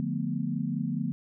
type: chord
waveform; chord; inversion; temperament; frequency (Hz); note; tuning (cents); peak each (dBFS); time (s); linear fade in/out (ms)
sine; B half-diminished seventh; first; just; 148.16 / 177.8 / 222.2 / 246.9; D3 / F3 / A3 / B3; +16 / +31 / +17 / 0; -33; 0-1.12; 0
effects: none